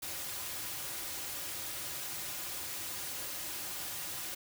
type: noise with comb filter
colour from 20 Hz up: white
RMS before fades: -40 dBFS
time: 0.02-4.35 s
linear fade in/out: 10 ms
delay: 4.5 ms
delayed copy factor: -0.5
effects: none